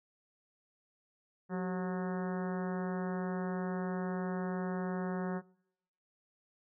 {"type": "harmonic tone with a mistuned harmonic", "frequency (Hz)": 182.3, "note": "F#3", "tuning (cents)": -25, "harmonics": [1, 2, 3, 4, 5, 6, 7, 8, 9, 10], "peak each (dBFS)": [-34, -40, -44, -46, -48, -50, -51, -52, -53, -54], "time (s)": [1.49, 5.42], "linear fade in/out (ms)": 50, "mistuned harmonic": 2, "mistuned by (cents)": 68, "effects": ["noise-tail reverb RT60 0.8 s tail -24 dB re dry"]}